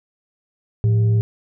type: tone with frequency modulation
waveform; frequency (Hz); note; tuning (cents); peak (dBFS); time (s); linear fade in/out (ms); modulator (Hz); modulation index
sine; 110; A2; 0; -13; 0.84-1.21; 0; 287; 0.28
effects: none